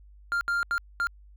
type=tone bursts at uneven times; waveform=triangle; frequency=1396.9 Hz; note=F6; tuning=in tune; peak=-22 dBFS; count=4; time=0.32-0.41 / 0.48-0.63 / 0.71-0.78 / 1-1.07 s; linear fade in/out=0 ms; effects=added 50 Hz sine -49 dBFS peak until 1.36 s